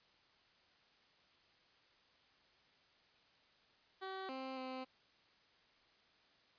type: tone with pitch steps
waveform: 15% pulse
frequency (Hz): 381.5 / 263.2 / 259.3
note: G4 / C4 / C4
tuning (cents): -47 / +10 / -15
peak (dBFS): -37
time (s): 4.01-4.85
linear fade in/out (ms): 20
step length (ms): 280
effects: white hiss -70 dBFS RMS until 6.58 s + resampled to 11025 Hz